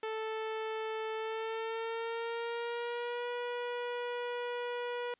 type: tone with pitch glide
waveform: sawtooth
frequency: 439.7 to 485.1 Hz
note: A4 to B4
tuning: -1 to -31 cents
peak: -31 dBFS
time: 0.03-5.14 s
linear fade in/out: 2 ms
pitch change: +170 cents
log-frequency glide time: 1.15-3.29 s
effects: white hiss -72 dBFS RMS until 5.19 s + resampled to 8000 Hz